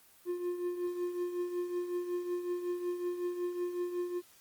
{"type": "tone with tremolo", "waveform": "triangle", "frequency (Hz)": 354.1, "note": "F4", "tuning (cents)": 24, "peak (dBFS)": -28, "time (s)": [0.25, 4.22], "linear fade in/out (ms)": 50, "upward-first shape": "triangle", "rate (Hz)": 5.4, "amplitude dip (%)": 65, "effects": ["white hiss -61 dBFS RMS until 4.4 s", "Opus 24 kbps"]}